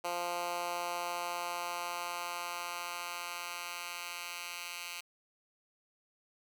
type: tone with high-pass filter sweep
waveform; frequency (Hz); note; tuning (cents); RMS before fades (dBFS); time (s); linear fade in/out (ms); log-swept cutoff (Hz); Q
10% pulse; 174.61; F3; 0; -39; 0.04-5.01; 10; 590 to 2200; 1.1
effects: none